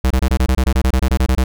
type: tone bursts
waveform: square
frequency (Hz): 64.5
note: C2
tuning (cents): -24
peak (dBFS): -12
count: 16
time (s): 0.04-1.44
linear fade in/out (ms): 5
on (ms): 65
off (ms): 24
effects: none